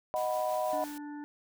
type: chord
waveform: sine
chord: B major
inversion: first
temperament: equal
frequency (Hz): 622.3 / 740 / 987.8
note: D#5 / F#5 / B5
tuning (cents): 0 / 0 / 0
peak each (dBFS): -31 / -33 / -36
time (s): 0.14-0.84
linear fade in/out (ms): 0
type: noise with tremolo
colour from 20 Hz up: white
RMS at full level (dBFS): -47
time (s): 0.16-0.98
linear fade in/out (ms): 2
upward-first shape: sine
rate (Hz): 6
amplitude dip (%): 30
type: harmonic tone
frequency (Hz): 293.7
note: D4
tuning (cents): 0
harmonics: 1 / 3 / 5 / 6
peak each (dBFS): -39 / -48 / -55 / -56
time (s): 0.73-1.24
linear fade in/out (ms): 0
effects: none